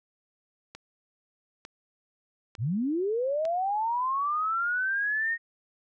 click train, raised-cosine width 0.2 ms, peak -24 dBFS, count 4, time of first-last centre 0.75-3.453 s, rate 1.11 Hz
sine linear sweep, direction up, 92.5 to 1869 Hz, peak -25 dBFS, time 2.58-5.38 s, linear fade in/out 50 ms
effects none

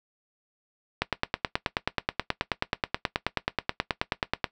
click train, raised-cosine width 0.3 ms, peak -7 dBFS, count 33, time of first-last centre 1.02-4.442 s, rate 9.35 Hz, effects noise-tail reverb RT60 0.1 s tail -17 dB re dry

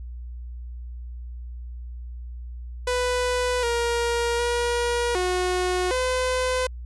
sawtooth tone with pitch steps, 496.4 / 471.6 / 478.1 / 364 / 509 Hz, B4 / A#4 / A#4 / F#4 / C5, +9 / +20 / +44 / -28 / -48 cents, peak -18 dBFS, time 2.87-6.67 s, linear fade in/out 5 ms, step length 760 ms, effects added 60 Hz sine -33 dBFS peak until 6.85 s + resampled to 24000 Hz

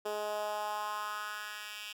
10% pulse tone with high-pass filter sweep, 209.9 Hz, G#3, 19 cents sharp, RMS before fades -38 dBFS, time 0.05-1.93 s, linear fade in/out 10 ms, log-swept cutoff 450 to 2600 Hz, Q 2.8, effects none

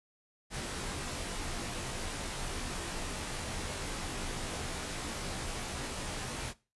pink noise with comb filter, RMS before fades -38 dBFS, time 0.5-6.54 s, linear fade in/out 50 ms, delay 19 ms, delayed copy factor -0.75, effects noise-tail reverb RT60 0.3 s tail -19 dB re dry + resampled to 24000 Hz

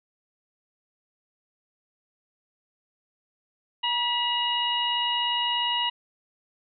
harmonic tone with a mistuned harmonic, 957 Hz, A#5, 45 cents sharp, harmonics 1 / 2 / 3 / 4, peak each -28 / -35 / -25 / -36 dBFS, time 3.83-5.9 s, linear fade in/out 10 ms, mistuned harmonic 2, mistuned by +42 cents, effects none

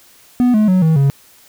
triangle tone with pitch steps, 246.9 / 213.7 / 184.97 / 160.09 / 138.57 Hz, B3 / G#3 / F#3 / D#3 / C#3, 0 / +50 / 0 / +50 / 0 cents, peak -7 dBFS, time 0.4-1.1 s, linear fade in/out 0 ms, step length 140 ms, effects white hiss -47 dBFS RMS until 1.48 s

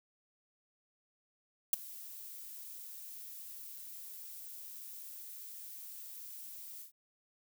violet noise with ADSR envelope, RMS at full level -26 dBFS, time 1.73-6.92 s, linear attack 3 ms, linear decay 14 ms, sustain -22 dB, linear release 110 ms, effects none

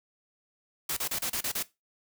white noise bursts, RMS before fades -31 dBFS, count 7, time 0.89-1.628 s, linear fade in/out 5 ms, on 78 ms, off 32 ms, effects noise-tail reverb RT60 0.2 s tail -17 dB re dry

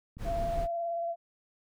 clicks, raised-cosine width 5 ms, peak -32 / -39 / -34 dBFS, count 3, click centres 0.17 / 0.265 / 0.511 s
brown noise, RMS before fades -34 dBFS, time 0.18-0.68 s, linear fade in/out 50 ms
sine tone with vibrato, 680 Hz, F5, 46 cents flat, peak -30 dBFS, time 0.24-1.16 s, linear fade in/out 50 ms, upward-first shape triangle, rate 18 Hz, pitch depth 22 cents each way
effects none

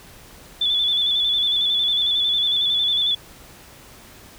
sine tone with vibrato, 3469 Hz, A7, 25 cents flat, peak -17 dBFS, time 0.61-3.15 s, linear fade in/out 5 ms, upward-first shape square, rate 11 Hz, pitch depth 35 cents each way, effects pink hiss -45 dBFS RMS until 4.38 s

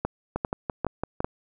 two click trains, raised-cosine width 1 ms, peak -11 / -13 dBFS, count 4 / 6, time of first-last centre 0.05-1.245 / 0.36-1.205 s, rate 2.51 / 5.92 Hz, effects none

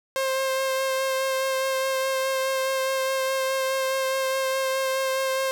sawtooth tone with vibrato, 530 Hz, C5, 22 cents sharp, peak -19 dBFS, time 0.16-5.51 s, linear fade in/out 0 ms, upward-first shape sine, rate 4.8 Hz, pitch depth 14 cents each way, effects none

